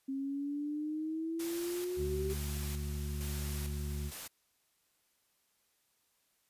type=exponential sweep; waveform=sine; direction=up; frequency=267.6 to 386.9 Hz; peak=-34 dBFS; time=0.08-2.34 s; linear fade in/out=10 ms
type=noise with tremolo; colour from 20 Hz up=white; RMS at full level=-44 dBFS; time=1.39-4.28 s; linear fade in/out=10 ms; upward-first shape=square; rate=1.1 Hz; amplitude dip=50%
type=harmonic tone; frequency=72.4 Hz; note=D2; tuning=24 cents flat; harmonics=1 / 2 / 3 / 5; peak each=-36 / -42 / -46 / -50 dBFS; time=1.96-4.12 s; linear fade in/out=50 ms
effects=white hiss -75 dBFS RMS until 6.49 s + resampled to 32000 Hz